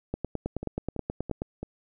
two click trains, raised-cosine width 2 ms, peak -21 / -16 dBFS, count 4 / 13, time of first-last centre 0.63-1.63 / 0.14-1.419 s, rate 3 / 9.38 Hz, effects none

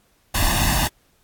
pink noise with comb filter, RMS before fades -19 dBFS, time 0.34-0.88 s, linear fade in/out 10 ms, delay 1.1 ms, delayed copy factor +1, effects pink hiss -61 dBFS RMS until 1.23 s + AAC 64 kbps

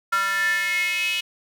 square tone with high-pass filter sweep, 196 Hz, G3, in tune, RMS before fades -23 dBFS, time 0.12-1.21 s, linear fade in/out 10 ms, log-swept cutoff 1400 to 2800 Hz, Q 8.1, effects none

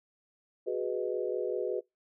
sine chord, G# minor seventh, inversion third, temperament equal, 370 / 415.3 / 493.9 / 622.3 Hz, F#4 / G#4 / B4 / D#5, 0 / 0 / 0 / 0 cents, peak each -34 / -35 / -34 / -40 dBFS, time 0.66-1.81 s, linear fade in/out 20 ms, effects noise-tail reverb RT60 0.2 s tail -26 dB re dry

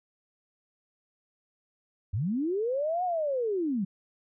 sine linear two-way sweep, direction up then down, 82.41 to 742 to 178.1 Hz, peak -26 dBFS, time 2.13-3.85 s, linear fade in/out 10 ms, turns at 3.04 s, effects none

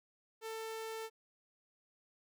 sawtooth tone, 445.1 Hz, A4, 20 cents sharp, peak -37 dBFS, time 0.41-1.1 s, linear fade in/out 50 ms, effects none

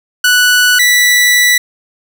sawtooth tone pair in turn, 1480 / 1965.3 Hz, F#6 / B6, 0 / -9 cents, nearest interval perfect fourth, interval 491 cents, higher second, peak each -3 dBFS, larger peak neither, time 0.24-0.79 / 0.79-1.58 s, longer second, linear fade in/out 5 ms, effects none

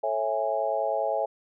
sine chord, A major seventh, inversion none, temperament just, 440 / 550 / 660 / 825 Hz, A4 / C#5 / E5 / G#5, 0 / -14 / +2 / -12 cents, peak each -34 / -29 / -28 / -30 dBFS, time 0.03-1.26 s, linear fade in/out 10 ms, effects none

